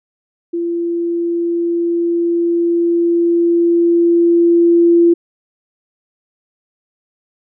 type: tone with level ramp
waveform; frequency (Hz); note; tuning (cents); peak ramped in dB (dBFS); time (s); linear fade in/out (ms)
sine; 341.1; F4; -41; -16 to -6; 0.53-5.14; 10
effects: none